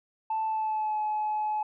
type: tone with pitch glide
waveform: sine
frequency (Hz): 880 to 852.5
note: A5 to G#5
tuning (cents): 0 to +45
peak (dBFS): -25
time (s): 0.3-1.63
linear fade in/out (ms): 5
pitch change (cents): -55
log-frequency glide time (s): 0.45-0.99
effects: tanh soft clip ceiling -23 dBFS